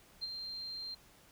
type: tone with ADSR envelope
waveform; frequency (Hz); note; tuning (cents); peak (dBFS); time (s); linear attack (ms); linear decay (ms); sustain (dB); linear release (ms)
sine; 4171; C8; -6; -34; 0.21-0.95; 25; 28; -6; 11
effects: pink hiss -62 dBFS RMS until 1.31 s